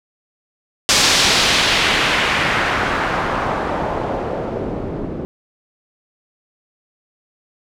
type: noise with low-pass filter sweep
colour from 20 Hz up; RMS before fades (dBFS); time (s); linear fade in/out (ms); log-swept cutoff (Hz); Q
white; -18; 0.89-5.25; 0; 5900 to 320; 1.2
effects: none